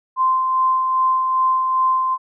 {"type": "tone with tremolo", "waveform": "sine", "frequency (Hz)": 1040, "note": "C6", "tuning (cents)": -11, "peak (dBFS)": -13, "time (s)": [0.16, 2.18], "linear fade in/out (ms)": 50, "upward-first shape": "sine", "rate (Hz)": 2.5, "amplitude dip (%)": 35, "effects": []}